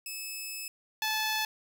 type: tone pair in turn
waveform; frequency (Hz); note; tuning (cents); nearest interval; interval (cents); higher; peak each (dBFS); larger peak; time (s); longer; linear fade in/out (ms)
10% pulse; 2600 / 867.6; E7 / A5; -24 / -25; octave + perfect fifth; 1901; first; -28 / -20; second; 0.06-0.68 / 1.02-1.45; first; 2
effects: none